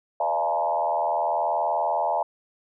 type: tone with frequency modulation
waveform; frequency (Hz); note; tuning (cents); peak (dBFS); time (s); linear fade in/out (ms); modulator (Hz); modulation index
sine; 764; G5; -45; -21; 0.2-2.23; 5; 80.5; 2.3
effects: none